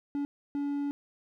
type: tone bursts at uneven times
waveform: triangle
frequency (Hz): 285.2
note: C#4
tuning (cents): +49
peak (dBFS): -27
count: 2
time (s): 0.15-0.25 / 0.55-0.91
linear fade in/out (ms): 0
effects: none